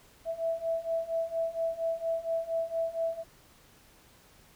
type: beating tone pair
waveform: sine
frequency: 657 / 661.3 Hz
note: E5 / E5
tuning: -6 / +5 cents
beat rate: 4.3 Hz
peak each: -33 / -31 dBFS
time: 0.25-3.24 s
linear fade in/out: 50 ms
effects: pink hiss -59 dBFS RMS until 4.55 s